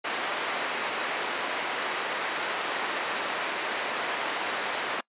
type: band-pass noise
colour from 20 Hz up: white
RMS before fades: -31 dBFS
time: 0.04-5.01 s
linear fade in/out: 10 ms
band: 370 to 2100 Hz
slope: 12 dB/octave
effects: noise-tail reverb RT60 0.1 s tail -24 dB re dry + resampled to 8000 Hz